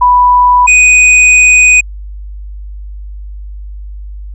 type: tone pair in turn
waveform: sine / square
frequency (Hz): 987.8 / 2489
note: B5 / D#7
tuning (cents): 0 / 0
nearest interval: octave + major third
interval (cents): 1600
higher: second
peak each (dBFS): -3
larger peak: neither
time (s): 0.01-0.67 / 0.67-1.81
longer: second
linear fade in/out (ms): 10
effects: added 50 Hz sine -22 dBFS peak until 4.34 s + resampled to 24000 Hz